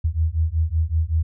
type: beating tone pair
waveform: sine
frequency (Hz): 78 / 83.3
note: D#2 / E2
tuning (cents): +5 / +19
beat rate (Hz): 5.3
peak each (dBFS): -21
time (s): 0.04-1.23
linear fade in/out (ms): 10
effects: none